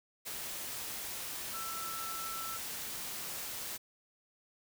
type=tone in noise; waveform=sine; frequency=1330 Hz; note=E6; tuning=15 cents sharp; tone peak=-41 dBFS; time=1.53-2.58 s; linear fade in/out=20 ms; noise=white; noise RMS=-41 dBFS; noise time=0.25-3.78 s; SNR=-3 dB; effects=none